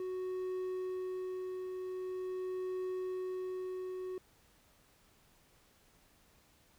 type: tone with tremolo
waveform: triangle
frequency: 370 Hz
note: F#4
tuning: in tune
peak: -33 dBFS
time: 0-4.18 s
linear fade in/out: 2 ms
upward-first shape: triangle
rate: 0.44 Hz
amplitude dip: 35%
effects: pink hiss -67 dBFS RMS until 6.78 s